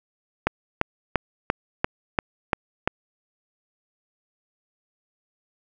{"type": "click train", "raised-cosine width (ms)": 0.5, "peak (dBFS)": -4, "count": 8, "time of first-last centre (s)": [0.47, 2.875], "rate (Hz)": 2.91, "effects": []}